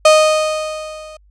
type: tone with level ramp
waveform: 35% pulse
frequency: 620 Hz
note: D#5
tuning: 6 cents flat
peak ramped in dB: -3 to -32 dBFS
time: 0.05-1.17 s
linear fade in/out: 5 ms
effects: added 50 Hz sine -47 dBFS peak until 1.3 s + resampled to 22050 Hz